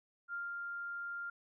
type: tone with ADSR envelope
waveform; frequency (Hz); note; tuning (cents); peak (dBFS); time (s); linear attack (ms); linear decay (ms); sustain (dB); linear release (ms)
sine; 1396.9; F6; 0; -37; 0.28-1.3; 54; 180; -2; 5
effects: none